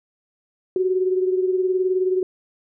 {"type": "beating tone pair", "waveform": "sine", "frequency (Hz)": [370, 389], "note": ["F#4", "G4"], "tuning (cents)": [0, -13], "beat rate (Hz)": 19, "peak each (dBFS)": [-18, -26], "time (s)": [0.76, 2.23], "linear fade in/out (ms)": 2, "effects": []}